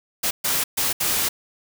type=noise bursts at uneven times; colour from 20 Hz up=white; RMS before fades=-22 dBFS; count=4; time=0.23-0.31 / 0.44-0.64 / 0.77-0.93 / 1-1.29 s; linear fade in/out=10 ms; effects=none